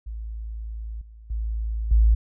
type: tone with level steps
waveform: sine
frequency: 55 Hz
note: A1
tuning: in tune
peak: -30 / -42 / -24 / -13 dBFS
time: 0.06-2.15 s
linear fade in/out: 10 ms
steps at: 1.01 / 1.3 / 1.91 s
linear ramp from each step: 5 ms
effects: none